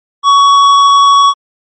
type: tone with tanh clipping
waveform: sine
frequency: 1122 Hz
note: C#6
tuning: 21 cents sharp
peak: -5 dBFS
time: 0.23-1.34 s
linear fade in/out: 50 ms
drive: 13 dB
effects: low-pass 7000 Hz 12 dB/octave + MP3 32 kbps